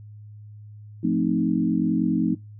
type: chord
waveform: sine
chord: F dominant seventh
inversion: none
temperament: equal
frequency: 174.61 / 220 / 261.6 / 311.1 Hz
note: F3 / A3 / C4 / Eb4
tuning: 0 / 0 / 0 / 0 cents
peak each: -25 dBFS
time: 1.03-2.35 s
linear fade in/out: 10 ms
effects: noise-tail reverb RT60 0.2 s tail -22 dB re dry + added 105 Hz sine -40 dBFS peak until 2.59 s